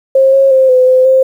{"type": "tone with pitch steps", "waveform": "sine", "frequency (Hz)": [534, 542, 526, 509, 514, 525], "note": ["C5", "C#5", "C5", "C5", "C5", "C5"], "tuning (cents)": [35, -39, 9, -48, -31, 6], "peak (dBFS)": -4, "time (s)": [0.15, 1.23], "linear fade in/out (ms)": 5, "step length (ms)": 180, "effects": ["7-bit"]}